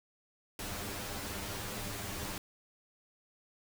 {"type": "noise with comb filter", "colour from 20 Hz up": "pink", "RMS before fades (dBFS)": -40, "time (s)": [0.59, 2.38], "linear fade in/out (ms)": 2, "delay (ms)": 10, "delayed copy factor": 0.75, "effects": []}